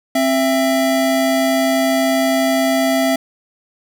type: tone pair together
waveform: square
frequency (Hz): 264.8 / 666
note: C4 / E5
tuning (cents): +21 / +18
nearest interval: octave + major third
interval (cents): 1597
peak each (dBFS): -17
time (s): 0.15-3.16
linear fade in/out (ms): 5
effects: none